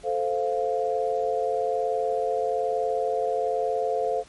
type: chord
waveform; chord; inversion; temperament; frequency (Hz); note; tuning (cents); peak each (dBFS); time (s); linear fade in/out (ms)
sine; F major; first; equal with one note detuned; 440 / 521.1 / 698.5; A4 / C5 / F5; 0 / -7 / 0; -27; 0.03-4.24; 50
effects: pink hiss -52 dBFS RMS until 4.28 s + MP3 48 kbps